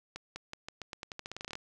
accelerating click train, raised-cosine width 0.2 ms, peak -23 dBFS, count 18, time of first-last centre 0.16-1.554 s, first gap 200 ms, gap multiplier 0.87, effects none

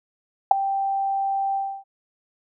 sine tone with ADSR envelope, 784 Hz, G5, in tune, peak -4 dBFS, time 0.51-1.84 s, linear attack 4 ms, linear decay 8 ms, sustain -17 dB, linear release 290 ms, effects none

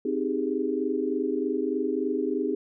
sine chord, Ab major seventh, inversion first, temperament equal, 261.6 / 311.1 / 392 / 415.3 Hz, C4 / Eb4 / G4 / Ab4, 0 / 0 / 0 / 0 cents, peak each -30 dBFS, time 0.05-2.55 s, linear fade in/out 5 ms, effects none

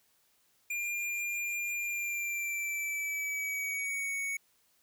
square tone with pitch glide, 2401 to 2227 Hz, D7 to C#7, +38 to +7 cents, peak -33 dBFS, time 0.7-4.37 s, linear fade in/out 5 ms, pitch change -131 cents, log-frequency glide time 1.83-4.14 s, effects white hiss -70 dBFS RMS until 4.82 s

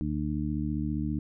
harmonic tone, 75 Hz, D2, 37 cents sharp, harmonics 1 / 2 / 3 / 4, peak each -34 / -33 / -33 / -33 dBFS, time 0.01-1.19 s, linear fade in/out 0 ms, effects none

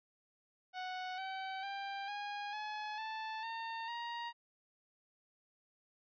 sawtooth tone with pitch steps, 739 / 765.1 / 792 / 820 / 848.9 / 878.8 / 909.8 / 941.9 Hz, F#5 / G5 / G5 / G#5 / G#5 / A5 / A#5 / A#5, -2 / -42 / +18 / -22 / +38 / -2 / -42 / +18 cents, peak -36 dBFS, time 0.73-4.33 s, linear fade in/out 50 ms, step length 450 ms, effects resampled to 11025 Hz

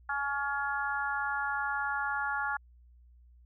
harmonic tone, 281.1 Hz, C#4, 24 cents sharp, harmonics 3 / 4 / 5 / 6, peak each -35 / -38 / -33 / -37 dBFS, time 0.09-2.57 s, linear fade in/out 5 ms, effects added 60 Hz sine -55 dBFS peak until 3.45 s

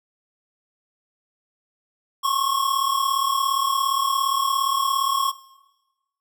square tone pair together, 1075.7 / 1113 Hz, C6 / C#6, +48 / +7 cents, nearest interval minor second, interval 59 cents, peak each -23 dBFS, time 2.23-5.32 s, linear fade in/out 20 ms, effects noise-tail reverb RT60 1.0 s tail -18 dB re dry

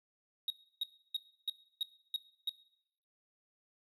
triangle tone bursts, 3766 Hz, A#7, 17 cents sharp, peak -30 dBFS, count 7, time 0.48-2.494 s, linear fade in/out 2 ms, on 22 ms, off 310 ms, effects noise-tail reverb RT60 0.7 s tail -18 dB re dry

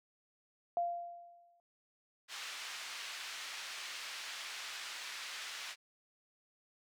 sine tone with exponential decay, 693 Hz, F5, 14 cents flat, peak -29 dBFS, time 0.77-1.6 s, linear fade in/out 1 ms, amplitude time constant 180 ms
pink band-pass noise, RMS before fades -45 dBFS, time 2.28-5.76 s, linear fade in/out 50 ms, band 1700 to 5500 Hz, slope 12 dB/octave
effects none

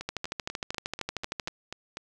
two click trains, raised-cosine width 0.2 ms, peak -14 / -19 dBFS, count 19 / 9, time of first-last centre 0.09-1.475 / 0.01-1.971 s, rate 13 / 4.08 Hz, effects none

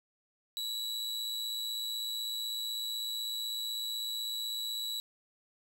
40% pulse tone with amplitude modulation, 3916 Hz, B7, 15 cents flat, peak -31 dBFS, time 0.57-5 s, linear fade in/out 0 ms, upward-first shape sine, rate 116 Hz, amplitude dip 45%, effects none

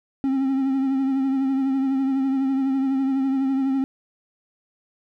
triangle tone with vibrato, 268.3 Hz, C4, 44 cents sharp, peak -17 dBFS, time 0.24-3.84 s, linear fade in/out 0 ms, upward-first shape triangle, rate 12 Hz, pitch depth 44 cents each way, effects none

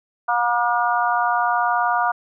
harmonic tone, 239.1 Hz, A#3, 44 cents sharp, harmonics 3 / 4 / 5 / 6, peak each -21 / -22 / -23 / -24 dBFS, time 0.28-2.12 s, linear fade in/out 10 ms, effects none

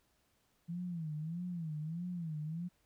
sine tone with vibrato, 164.81 Hz, E3, in tune, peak -37 dBFS, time 0.68-2.69 s, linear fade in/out 20 ms, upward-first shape sine, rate 1.6 Hz, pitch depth 150 cents each way, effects pink hiss -75 dBFS RMS until 2.85 s

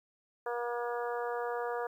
harmonic tone, 239.4 Hz, A#3, 46 cents sharp, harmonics 2 / 3 / 4 / 5 / 6 / 7, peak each -35 / -39 / -41 / -43 / -45 / -46 dBFS, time 0.46-1.87 s, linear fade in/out 5 ms, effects 11-bit

